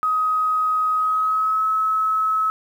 sine tone with pitch glide, 1261 to 1290.5 Hz, D#6 to E6, +23 to -37 cents, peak -17 dBFS, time 0.03-2.5 s, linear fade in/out 0 ms, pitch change +40 cents, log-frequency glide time 0.96-1.64 s, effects 8-bit

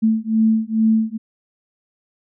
sine beating tone pair, 220 / 222.3 Hz, A3 / A3, 0 / +18 cents, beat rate 2.3 Hz, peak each -17 dBFS, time 0.02-1.18 s, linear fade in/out 20 ms, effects none

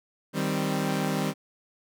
sawtooth chord, C minor, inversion first, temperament equal, 155.56 / 196 / 261.6 Hz, Eb3 / G3 / C4, 0 / 0 / 0 cents, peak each -26 / -25 / -27 dBFS, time 0.33-1.34 s, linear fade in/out 50 ms, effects none

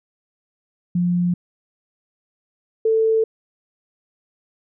sine tone pair in turn, 176.3 / 444.2 Hz, F3 / A4, +17 / +16 cents, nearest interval octave + major third, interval 1599 cents, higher second, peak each -16 / -14 dBFS, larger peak second, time 0.95-1.34 / 2.85-3.24 s, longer neither, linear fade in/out 5 ms, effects none

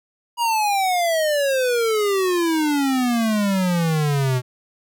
square exponential sweep, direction down, 964 to 123.7 Hz, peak -18 dBFS, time 0.37-4.42 s, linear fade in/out 50 ms, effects none

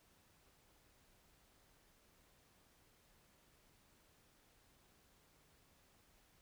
silence, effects pink hiss -71 dBFS RMS until 6.41 s

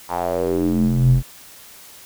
square tone with band-pass filter sweep, 43.65 Hz, F1, in tune, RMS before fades -18 dBFS, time 0.08-1.23 s, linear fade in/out 50 ms, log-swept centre 950 to 98 Hz, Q 4.4, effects white hiss -43 dBFS RMS until 2.05 s

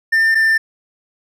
triangle tone pair in turn, 1797 / 1787.4 Hz, A6 / A6, +36 / +27 cents, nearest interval unison, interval 9 cents, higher first, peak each -9 dBFS, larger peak neither, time 0.12-0.35 / 0.35-0.58 s, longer neither, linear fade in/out 10 ms, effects none

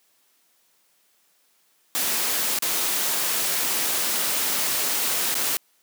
white noise with dropouts, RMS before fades -24 dBFS, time 1.95-5.57 s, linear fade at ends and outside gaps 0 ms, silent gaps 2.588-2.623 / 5.343-5.352 s, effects white hiss -64 dBFS RMS until 5.82 s + high-pass 200 Hz 12 dB/octave

